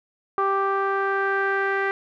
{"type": "tone with low-pass filter sweep", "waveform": "sawtooth", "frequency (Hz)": 392, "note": "G4", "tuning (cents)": 0, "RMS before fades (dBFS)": -23, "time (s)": [0.38, 1.91], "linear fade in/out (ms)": 0, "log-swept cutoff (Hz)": [1200, 1800], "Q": 5, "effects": []}